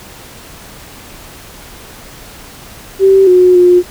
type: tone with pitch steps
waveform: sine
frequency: 386.6 / 363.5 / 356.8 Hz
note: G4 / F#4 / F4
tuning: -24 / -31 / +37 cents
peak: -3 dBFS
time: 2.99-3.83 s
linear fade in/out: 50 ms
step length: 280 ms
effects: pink hiss -34 dBFS RMS until 3.9 s